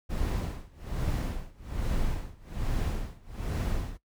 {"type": "noise with tremolo", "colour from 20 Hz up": "brown", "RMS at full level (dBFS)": -28, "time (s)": [0.09, 3.98], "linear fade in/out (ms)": 20, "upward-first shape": "sine", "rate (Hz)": 1.2, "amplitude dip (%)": 95, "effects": ["noise-tail reverb RT60 0.1 s tail -17 dB re dry"]}